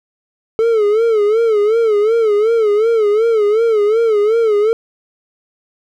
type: tone with vibrato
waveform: triangle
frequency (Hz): 436.3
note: A4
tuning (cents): -15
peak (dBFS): -8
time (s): 0.59-4.73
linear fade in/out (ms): 0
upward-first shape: sine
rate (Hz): 2.7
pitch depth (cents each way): 110
effects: none